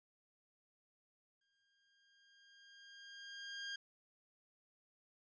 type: tone with exponential growth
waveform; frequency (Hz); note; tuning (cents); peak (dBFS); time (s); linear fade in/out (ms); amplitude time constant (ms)
20% pulse; 1610; G6; +46; -37; 1.41-3.76; 5; 510
effects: resampled to 16000 Hz